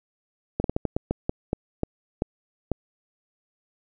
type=slowing click train; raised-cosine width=2 ms; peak=-10 dBFS; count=12; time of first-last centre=0.6-2.717 s; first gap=42 ms; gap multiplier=1.28; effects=none